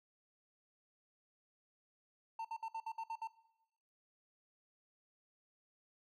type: tone bursts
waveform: triangle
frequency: 900 Hz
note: A5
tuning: 39 cents sharp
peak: -37 dBFS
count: 8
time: 2.39-3.274 s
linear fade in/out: 5 ms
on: 58 ms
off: 60 ms
effects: noise-tail reverb RT60 0.9 s tail -18 dB re dry